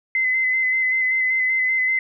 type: tone with vibrato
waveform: sine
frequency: 2045 Hz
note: C7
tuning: 40 cents flat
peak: -17 dBFS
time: 0.15-1.99 s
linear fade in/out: 2 ms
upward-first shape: square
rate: 5.2 Hz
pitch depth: 19 cents each way
effects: none